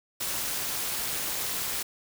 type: noise with amplitude modulation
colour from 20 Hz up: white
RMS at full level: -28 dBFS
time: 0.2-1.83 s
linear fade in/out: 10 ms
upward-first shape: sine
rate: 271 Hz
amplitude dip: 70%
effects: none